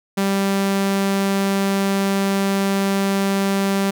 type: tone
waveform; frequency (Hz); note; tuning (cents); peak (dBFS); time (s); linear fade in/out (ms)
sawtooth; 196.3; G3; +3; -13; 0.17-3.91; 10
effects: none